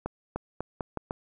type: accelerating click train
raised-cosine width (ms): 1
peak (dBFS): -17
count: 6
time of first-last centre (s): 0.06-1.109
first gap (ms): 300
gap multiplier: 0.82
effects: none